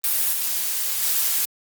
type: noise with level steps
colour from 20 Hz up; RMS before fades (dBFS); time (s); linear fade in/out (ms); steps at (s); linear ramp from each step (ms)
blue; -21 / -24 / -21; 0.04-1.45; 0; 0.32 / 1.02; 10
effects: Opus 32 kbps